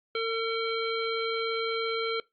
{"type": "harmonic tone", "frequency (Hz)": 452.9, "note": "A#4", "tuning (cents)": -50, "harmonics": [1, 3, 5, 7, 9], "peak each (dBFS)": [-29, -34, -36, -37, -39], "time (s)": [0.15, 2.2], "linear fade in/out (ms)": 2, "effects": ["noise-tail reverb RT60 0.2 s tail -22 dB re dry", "Opus 48 kbps"]}